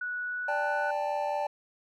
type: tone with pitch glide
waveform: sine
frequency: 1471 to 1482.1 Hz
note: F#6 to F#6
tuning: -11 to +2 cents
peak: -31 dBFS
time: 0.01-0.91 s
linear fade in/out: 5 ms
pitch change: +13 cents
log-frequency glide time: 0.22-0.68 s
type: chord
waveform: triangle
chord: D suspended fourth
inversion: none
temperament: equal with one note detuned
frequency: 587.3 / 795.4 / 880 Hz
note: D5 / G5 / A5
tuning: 0 / +25 / 0 cents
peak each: -30 / -31 / -31 dBFS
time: 0.48-1.47 s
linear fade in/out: 5 ms
effects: none